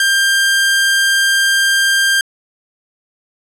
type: tone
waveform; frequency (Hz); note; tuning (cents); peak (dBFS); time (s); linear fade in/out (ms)
sawtooth; 1591; G6; +25; -7; 0-2.21; 2
effects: low-pass 12000 Hz 12 dB/octave